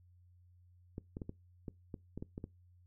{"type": "clicks", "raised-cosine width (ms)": 3, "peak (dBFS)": -29, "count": 10, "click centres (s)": [0.981, 1.169, 1.218, 1.294, 1.682, 1.942, 2.176, 2.225, 2.379, 2.441], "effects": ["noise-tail reverb RT60 0.2 s tail -22 dB re dry", "added 89 Hz sine -61 dBFS peak until 2.86 s"]}